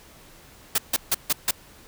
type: noise bursts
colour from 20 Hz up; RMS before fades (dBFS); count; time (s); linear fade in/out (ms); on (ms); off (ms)
white; -21; 5; 0.75-1.51; 5; 32; 150
effects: pink hiss -50 dBFS RMS until 1.87 s